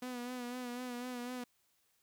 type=tone with vibrato; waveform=sawtooth; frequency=246.9 Hz; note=B3; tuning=in tune; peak=-36 dBFS; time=0.02-1.44 s; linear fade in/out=5 ms; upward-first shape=sine; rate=4 Hz; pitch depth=41 cents each way; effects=white hiss -75 dBFS RMS until 2.02 s